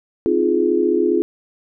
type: chord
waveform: sine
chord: F minor seventh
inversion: second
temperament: just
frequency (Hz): 261.9 / 314.3 / 349.2 / 419.1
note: C4 / Eb4 / F4 / Ab4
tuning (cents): +2 / +18 / 0 / +16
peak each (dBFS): -23 / -22 / -17 / -19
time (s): 0.26-1.22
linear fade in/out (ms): 0
effects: none